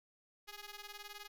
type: ring-modulated tone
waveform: 5% pulse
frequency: 415.3 Hz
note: G#4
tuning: in tune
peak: -34 dBFS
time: 0.47-1.28 s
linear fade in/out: 20 ms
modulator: 425 Hz
effects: none